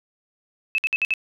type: tone bursts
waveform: sine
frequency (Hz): 2602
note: E7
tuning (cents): -23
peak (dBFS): -18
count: 5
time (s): 0.75-1.138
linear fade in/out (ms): 0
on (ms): 32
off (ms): 57
effects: none